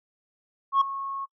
sine tone with ADSR envelope, 1095 Hz, C#6, 22 cents flat, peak -13 dBFS, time 0.72-1.26 s, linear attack 92 ms, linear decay 5 ms, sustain -17 dB, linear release 21 ms, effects noise-tail reverb RT60 0.1 s tail -25 dB re dry + tanh soft clip ceiling -15 dBFS

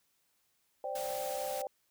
sine chord, C suspended second, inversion none, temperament equal, 523.3 / 587.3 / 784 Hz, C5 / D5 / G5, 0 / 0 / 0 cents, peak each -39 / -39 / -39 dBFS, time 0.84-1.67 s, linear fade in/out 2 ms
white noise, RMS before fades -44 dBFS, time 0.95-1.62 s, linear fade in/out 5 ms
effects white hiss -75 dBFS RMS until 1.9 s

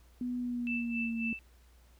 sine tone with pitch glide, 246.8 to 228.9 Hz, B3 to A#3, -1 to -31 cents, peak -32 dBFS, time 0.21-1.33 s, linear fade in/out 2 ms, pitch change -130 cents, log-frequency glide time 0.38-1.15 s
sine tone with tremolo, 2648 Hz, E7, 7 cents sharp, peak -33 dBFS, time 0.67-1.39 s, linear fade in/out 0 ms, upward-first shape sine, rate 3.7 Hz, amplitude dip 85%
effects added 60 Hz sine -58 dBFS peak until 1.99 s + pink hiss -67 dBFS RMS until 1.99 s

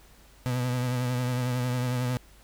35% pulse tone with vibrato, 124.8 Hz, B2, 19 cents sharp, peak -24 dBFS, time 0.46-2.17 s, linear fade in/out 0 ms, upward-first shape triangle, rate 11 Hz, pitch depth 46 cents each way, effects added 50 Hz sine -55 dBFS peak until 2.43 s + pink hiss -57 dBFS RMS until 2.43 s

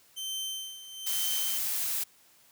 sawtooth tone with tremolo, 3100 Hz, G7, 20 cents flat, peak -29 dBFS, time 0.16-1.59 s, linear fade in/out 20 ms, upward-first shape sine, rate 1.1 Hz, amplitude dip 75%
blue noise, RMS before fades -31 dBFS, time 1.06-2.04 s, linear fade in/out 10 ms
effects white hiss -61 dBFS RMS until 2.51 s + high-pass 60 Hz 12 dB/octave

